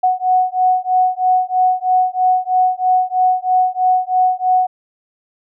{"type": "beating tone pair", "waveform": "sine", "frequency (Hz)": [737, 740.1], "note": ["F#5", "F#5"], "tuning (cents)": [-7, 0], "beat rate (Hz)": 3.1, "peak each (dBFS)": -15, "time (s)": [0.03, 4.67], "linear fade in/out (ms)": 10, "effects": []}